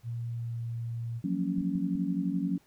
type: tone with pitch glide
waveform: sine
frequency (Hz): 117.6 to 116.52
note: A#2 to A#2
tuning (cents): +16 to 0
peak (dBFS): -32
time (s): 0.03-1.22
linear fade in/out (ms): 50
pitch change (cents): -16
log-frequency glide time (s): 0.27-0.59
type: chord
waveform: sine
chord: Gb major seventh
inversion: third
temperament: just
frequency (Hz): 173.43 / 185 / 231.2 / 277.5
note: F3 / Gb3 / Bb3 / Db4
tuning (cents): -12 / 0 / -14 / +2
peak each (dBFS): -34 / -31 / -37 / -32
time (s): 1.24-2.58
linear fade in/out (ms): 5
type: clicks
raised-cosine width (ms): 5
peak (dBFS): -34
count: 4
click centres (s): 1.582 / 1.612 / 1.755 / 1.954
effects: pink hiss -66 dBFS RMS until 2.66 s